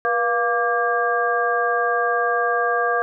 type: tone cluster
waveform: sine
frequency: 482.5 / 700 / 1171 / 1615 Hz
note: B4 / F5 / D6 / G#6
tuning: -40 / +4 / -5 / -49 cents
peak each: -23 dBFS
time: 0.05-3.02 s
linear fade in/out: 0 ms
effects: none